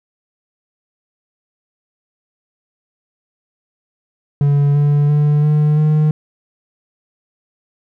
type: tone with pitch steps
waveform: triangle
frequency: 143 / 145.42 / 147.87 / 150.37 / 152.91 Hz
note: D3 / D3 / D3 / D3 / D#3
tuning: -46 / -17 / +12 / +41 / -30 cents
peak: -8 dBFS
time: 4.41-6.11 s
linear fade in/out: 2 ms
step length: 340 ms
effects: none